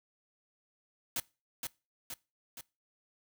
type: noise with echo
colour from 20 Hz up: white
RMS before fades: -34 dBFS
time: 1.16-1.2 s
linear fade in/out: 2 ms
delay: 470 ms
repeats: 3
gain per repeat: -4 dB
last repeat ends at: 2.61 s
effects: noise-tail reverb RT60 0.3 s tail -23 dB re dry